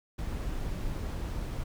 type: noise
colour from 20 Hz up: brown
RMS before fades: -34 dBFS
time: 0.18-1.64 s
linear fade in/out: 10 ms
effects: none